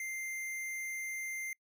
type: tone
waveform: square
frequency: 2093 Hz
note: C7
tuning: in tune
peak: -38 dBFS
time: 0-1.53 s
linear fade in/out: 2 ms
effects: noise-tail reverb RT60 0.1 s tail -25 dB re dry